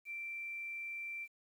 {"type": "tone", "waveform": "sine", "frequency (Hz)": 2349, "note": "D7", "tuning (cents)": 0, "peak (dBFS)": -40, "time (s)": [0.05, 1.28], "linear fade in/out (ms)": 50, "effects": ["11-bit"]}